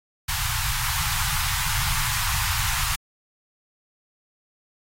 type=band-stop noise; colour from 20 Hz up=pink; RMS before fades=-25 dBFS; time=0.28-2.96 s; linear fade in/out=10 ms; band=140 to 850 Hz; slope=48 dB/octave; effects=AAC 48 kbps